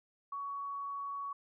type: tone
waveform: sine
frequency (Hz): 1122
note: C#6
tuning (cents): +21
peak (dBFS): -37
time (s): 0.32-1.33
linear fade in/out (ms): 5
effects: none